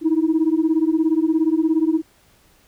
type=beating tone pair; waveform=sine; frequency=311.1 / 328.1 Hz; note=D#4 / E4; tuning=0 / -8 cents; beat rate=17 Hz; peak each=-17 dBFS; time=0.01-2.02 s; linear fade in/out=50 ms; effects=tanh soft clip ceiling -10 dBFS + pink hiss -56 dBFS RMS until 2.67 s